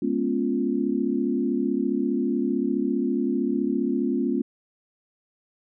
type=chord; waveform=sine; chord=C# dominant seventh; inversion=second; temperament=equal with one note detuned; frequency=207.7 / 241.9 / 277.2 / 349.2 Hz; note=G#3 / B3 / C#4 / E#4; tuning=0 / -36 / 0 / 0 cents; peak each=-29 / -26 / -26 / -28 dBFS; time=0.02-4.42 s; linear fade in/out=5 ms; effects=none